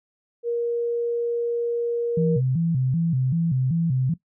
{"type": "tone", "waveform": "sine", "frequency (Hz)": 471.8, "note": "A#4", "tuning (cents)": 21, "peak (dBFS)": -21, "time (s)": [0.43, 2.41], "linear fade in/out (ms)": 50}
{"type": "tone with vibrato", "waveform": "sine", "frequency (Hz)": 147.1, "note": "D3", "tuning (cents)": 3, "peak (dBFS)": -19, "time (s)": [2.17, 4.14], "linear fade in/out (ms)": 5, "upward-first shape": "square", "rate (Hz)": 2.6, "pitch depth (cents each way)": 220}
{"effects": ["noise-tail reverb RT60 0.1 s tail -17 dB re dry"]}